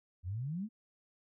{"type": "exponential sweep", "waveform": "sine", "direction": "up", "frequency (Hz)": [82.41, 230.7], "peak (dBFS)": -35, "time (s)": [0.23, 0.69], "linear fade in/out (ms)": 50, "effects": []}